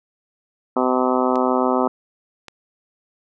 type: harmonic tone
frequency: 127.7 Hz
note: C3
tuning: 42 cents flat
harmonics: 2 / 3 / 4 / 5 / 6 / 7 / 8 / 9 / 10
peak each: -21 / -23 / -24 / -25 / -26 / -26 / -27 / -28 / -28 dBFS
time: 0.76-1.88 s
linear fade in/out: 5 ms
type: clicks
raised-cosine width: 0.2 ms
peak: -19 dBFS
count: 2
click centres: 1.357 / 2.483 s
effects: none